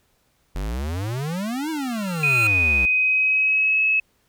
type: exponential two-way sweep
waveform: square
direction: up then down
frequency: 43.65 to 326.4 to 60.5 Hz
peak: -25 dBFS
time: 0.55-2.86 s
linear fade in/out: 10 ms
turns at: 1.7 s
type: tone with exponential growth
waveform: 25% pulse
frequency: 1369 Hz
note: F6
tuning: 35 cents flat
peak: -20 dBFS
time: 1.22-2.47 s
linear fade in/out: 1 ms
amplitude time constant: 270 ms
type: tone with pitch glide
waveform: sine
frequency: 2489 to 2580 Hz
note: D#7 to E7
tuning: 0 to -38 cents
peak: -16 dBFS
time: 2.23-4 s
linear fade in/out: 5 ms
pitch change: +62 cents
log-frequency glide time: 2.67-3.82 s
effects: pink hiss -65 dBFS RMS until 4.28 s